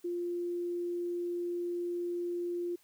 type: tone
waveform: sine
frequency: 349.2 Hz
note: F4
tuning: in tune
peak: -32 dBFS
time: 0.04-2.76 s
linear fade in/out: 10 ms
effects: white hiss -66 dBFS RMS until 2.83 s